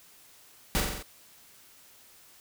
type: noise with echo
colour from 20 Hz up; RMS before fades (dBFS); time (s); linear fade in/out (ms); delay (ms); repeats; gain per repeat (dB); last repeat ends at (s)
pink; -26; 0.75-0.8; 0; 45; 5; -3; 1.025
effects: white hiss -56 dBFS RMS until 2.4 s